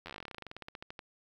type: slowing click train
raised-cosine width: 0.3 ms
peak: -27 dBFS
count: 26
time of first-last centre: 0.06-0.992 s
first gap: 11 ms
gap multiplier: 1.09
effects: 10-bit